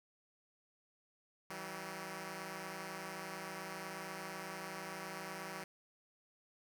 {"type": "tone pair together", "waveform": "5% pulse", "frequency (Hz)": [162.3, 190.62], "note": ["E3", "G3"], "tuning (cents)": [-27, -48], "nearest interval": "minor third", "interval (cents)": 279, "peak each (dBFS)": [-36, -34], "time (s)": [1.5, 5.64], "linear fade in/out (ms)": 2, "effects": []}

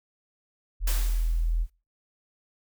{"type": "tone", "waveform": "sine", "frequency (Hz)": 41.2, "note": "E1", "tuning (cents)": 0, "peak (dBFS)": -22, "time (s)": [0.8, 1.67], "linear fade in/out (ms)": 50}
{"type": "noise with exponential decay", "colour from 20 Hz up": "white", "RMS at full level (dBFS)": -31, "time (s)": [0.87, 1.7], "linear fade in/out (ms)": 5, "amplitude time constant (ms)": 180}
{"effects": ["noise-tail reverb RT60 0.3 s tail -23 dB re dry"]}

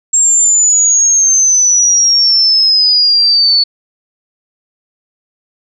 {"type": "exponential sweep", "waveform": "sine", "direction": "down", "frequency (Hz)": [7530, 4435], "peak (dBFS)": -6, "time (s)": [0.13, 3.64], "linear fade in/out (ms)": 10, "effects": []}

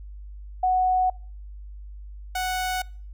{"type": "tone pair in turn", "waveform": ["sine", "sawtooth"], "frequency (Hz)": [740, 740], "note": ["F#5", "F#5"], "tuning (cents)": [0, 0], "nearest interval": "unison", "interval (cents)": 0, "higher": "neither", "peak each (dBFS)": [-18, -21], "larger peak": "first", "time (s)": [[0.63, 1.1], [2.35, 2.82]], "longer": "neither", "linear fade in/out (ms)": 5, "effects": ["noise-tail reverb RT60 0.5 s tail -26 dB re dry", "added 50 Hz sine -37 dBFS peak until 3.13 s"]}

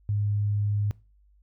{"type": "tone", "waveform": "sine", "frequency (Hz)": 103.2, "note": "G#2", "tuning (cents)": -10, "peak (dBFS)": -23, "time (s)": [0.09, 0.91], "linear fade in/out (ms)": 0, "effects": ["noise-tail reverb RT60 0.3 s tail -21 dB re dry", "added 50 Hz sine -57 dBFS peak until 1.42 s"]}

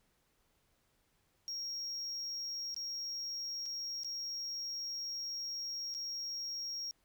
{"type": "tone with dropouts", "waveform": "sine", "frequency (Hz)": 5588, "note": "F8", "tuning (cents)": 0, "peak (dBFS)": -35, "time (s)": [1.48, 6.91], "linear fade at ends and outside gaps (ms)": 0, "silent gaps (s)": [[2.744, 2.764], [3.657, 3.661], [4.034, 4.046], [5.941, 5.948]], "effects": ["tanh soft clip ceiling -37 dBFS", "pink hiss -75 dBFS RMS until 7.04 s"]}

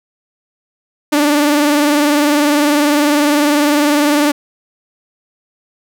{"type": "tone with vibrato", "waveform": "sawtooth", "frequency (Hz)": 293.7, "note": "D4", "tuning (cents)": 0, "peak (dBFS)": -6, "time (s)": [1.12, 4.32], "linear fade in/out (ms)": 10, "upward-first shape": "sine", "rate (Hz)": 20, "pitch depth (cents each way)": 58, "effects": []}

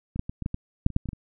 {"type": "clicks", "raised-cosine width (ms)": 5, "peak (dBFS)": [-21, -13, -20, -19, -15, -17, -6, -25, -9, -24, -17, -26], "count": 12, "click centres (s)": [0.16, 0.194, 0.295, 0.423, 0.461, 0.544, 0.864, 0.903, 0.964, 1.057, 1.089, 1.132], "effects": []}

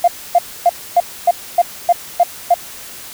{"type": "tone bursts", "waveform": "sine", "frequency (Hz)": 698.5, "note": "F5", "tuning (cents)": 0, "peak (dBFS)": -5, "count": 9, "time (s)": [0.04, 2.542], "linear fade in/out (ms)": 5, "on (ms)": 38, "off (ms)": 270, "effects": ["tanh soft clip ceiling -1 dBFS", "white hiss -33 dBFS RMS until 3.13 s"]}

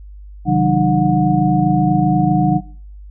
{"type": "tone cluster", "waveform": "sine", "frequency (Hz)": [137.7, 162.3, 190.2, 304.2, 728], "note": ["C#3", "E3", "F#3", "D#4", "F#5"], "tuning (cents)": [-11, -27, 48, -39, -28], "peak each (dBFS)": -18, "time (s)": [0.45, 2.61], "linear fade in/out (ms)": 50, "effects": ["noise-tail reverb RT60 0.6 s tail -21 dB re dry", "added 50 Hz sine -33 dBFS peak until 3.1 s"]}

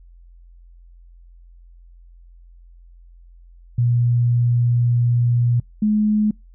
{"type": "tone pair in turn", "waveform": "sine", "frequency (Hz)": [120.2, 212], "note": ["B2", "G#3"], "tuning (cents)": [-46, 36], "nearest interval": "minor seventh", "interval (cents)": 982, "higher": "second", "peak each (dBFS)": -14, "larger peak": "neither", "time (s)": [[3.78, 5.6], [5.82, 6.31]], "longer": "first", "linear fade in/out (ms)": 5, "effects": ["noise-tail reverb RT60 0.2 s tail -26 dB re dry", "added 43 Hz sine -43 dBFS peak until 6.54 s"]}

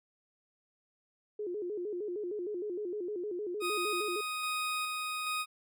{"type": "tone with vibrato", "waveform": "sine", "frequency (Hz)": 385.9, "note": "G4", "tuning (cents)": -27, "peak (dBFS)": -34, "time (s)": [1.39, 4.21], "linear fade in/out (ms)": 5, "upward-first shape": "square", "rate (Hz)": 6.5, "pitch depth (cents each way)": 150}
{"type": "tone with tremolo", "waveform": "20% pulse", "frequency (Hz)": 1248, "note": "D#6", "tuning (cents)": 5, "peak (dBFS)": -27, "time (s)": [3.6, 5.46], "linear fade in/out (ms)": 50, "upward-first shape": "square", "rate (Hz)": 1.2, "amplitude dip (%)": 25}
{"effects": []}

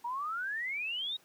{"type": "exponential sweep", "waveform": "sine", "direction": "up", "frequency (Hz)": [926, 3823], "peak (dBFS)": -33, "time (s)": [0.04, 1.17], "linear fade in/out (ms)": 10, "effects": ["pink hiss -63 dBFS RMS until 1.24 s", "high-pass 200 Hz 12 dB/octave"]}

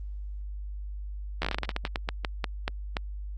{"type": "slowing click train", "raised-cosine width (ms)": 0.3, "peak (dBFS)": -12, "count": 18, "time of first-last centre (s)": [1.42, 2.968], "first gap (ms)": 12, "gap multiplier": 1.22, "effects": ["added 50 Hz sine -34 dBFS peak until 3.37 s", "Opus 24 kbps"]}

